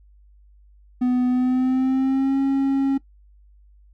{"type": "tone with pitch glide", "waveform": "triangle", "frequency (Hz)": [249.7, 272.3], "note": ["B3", "C#4"], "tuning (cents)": [19, -31], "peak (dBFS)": -15, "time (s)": [1.01, 2.98], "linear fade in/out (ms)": 10, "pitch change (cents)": 150, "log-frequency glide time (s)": [1.27, 2.39], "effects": ["noise-tail reverb RT60 0.1 s tail -19 dB re dry", "added 50 Hz sine -49 dBFS peak until 3.93 s"]}